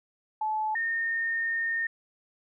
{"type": "tone pair in turn", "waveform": "sine", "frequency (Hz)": [864, 1830.8], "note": ["A5", "A#6"], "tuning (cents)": [-32, -32], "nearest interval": "octave + minor second", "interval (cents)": 1300, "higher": "second", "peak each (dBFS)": -26, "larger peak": "neither", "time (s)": [[0.41, 0.75], [0.75, 1.87]], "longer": "second", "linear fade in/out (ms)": 5, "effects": []}